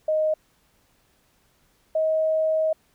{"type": "tone pair in turn", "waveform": "sine", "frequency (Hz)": [622.3, 632.4], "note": ["D#5", "D#5"], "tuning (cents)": [0, 28], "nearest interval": "unison", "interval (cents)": 28, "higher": "second", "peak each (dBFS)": -19, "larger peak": "neither", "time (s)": [[0.08, 0.34], [1.95, 2.73]], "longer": "second", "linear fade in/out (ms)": 5, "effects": ["pink hiss -64 dBFS RMS until 2.94 s"]}